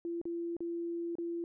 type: tone with dropouts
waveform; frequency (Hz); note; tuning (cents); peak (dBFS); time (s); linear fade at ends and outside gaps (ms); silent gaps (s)
sine; 340; F4; -46; -34; 0.05-1.44; 1; 0.215-0.254 / 0.567-0.605 / 1.154-1.184
effects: none